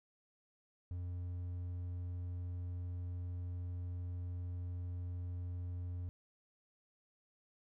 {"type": "tone", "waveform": "triangle", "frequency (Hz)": 88.7, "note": "F2", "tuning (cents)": 27, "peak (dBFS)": -37, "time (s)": [0.91, 6.09], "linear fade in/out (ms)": 0, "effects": []}